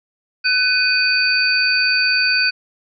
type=tone cluster; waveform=sine; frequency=1506 / 2486 / 4578 Hz; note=F#6 / D#7 / D8; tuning=+30 / -2 / -45 cents; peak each=-18 dBFS; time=0.44-2.51 s; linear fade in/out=20 ms; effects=none